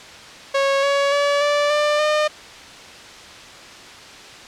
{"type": "tone with pitch steps", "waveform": "sawtooth", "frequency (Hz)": [550, 560.9, 572, 583.4, 594.9, 606.7], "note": ["C#5", "C#5", "D5", "D5", "D5", "D#5"], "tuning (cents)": [-14, 20, -46, -12, 22, -44], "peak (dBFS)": -12, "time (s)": [0.54, 2.28], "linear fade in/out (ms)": 10, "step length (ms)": 290, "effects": ["white hiss -39 dBFS RMS until 4.47 s", "low-pass 5000 Hz 12 dB/octave"]}